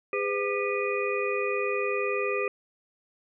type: tone cluster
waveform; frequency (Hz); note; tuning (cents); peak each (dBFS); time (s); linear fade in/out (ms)
sine; 406.3 / 506 / 1203 / 1969 / 2467; G#4 / B4 / D6 / B6 / D#7; -38 / +42 / +41 / -6 / -15; -29 / -31 / -34 / -38 / -32; 0.13-2.48; 2
effects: none